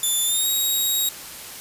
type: tone with pitch glide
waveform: 5% pulse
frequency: 3520 to 3794 Hz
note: A7 to A#7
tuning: 0 to +30 cents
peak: -12 dBFS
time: 0.03-1.09 s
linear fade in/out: 2 ms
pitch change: +130 cents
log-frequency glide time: 0.25-0.47 s
effects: white hiss -37 dBFS RMS until 1.6 s + resampled to 32000 Hz